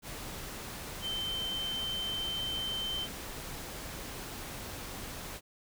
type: tone in noise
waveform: sine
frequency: 3100 Hz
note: G7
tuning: 20 cents flat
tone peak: -33 dBFS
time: 1.01-3.08 s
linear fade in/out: 50 ms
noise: pink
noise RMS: -42 dBFS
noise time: 0.02-5.41 s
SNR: +6 dB
effects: none